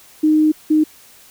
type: tone bursts at uneven times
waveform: sine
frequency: 308.6 Hz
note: D#4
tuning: 14 cents flat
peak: -10 dBFS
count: 2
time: 0.23-0.52 / 0.7-0.84 s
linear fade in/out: 10 ms
effects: white hiss -46 dBFS RMS until 1.3 s